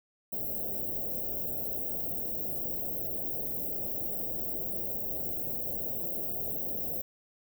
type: band-stop noise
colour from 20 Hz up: white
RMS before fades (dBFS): -34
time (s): 0.32-7.02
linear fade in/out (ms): 10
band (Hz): 690 to 15000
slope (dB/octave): 48
effects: none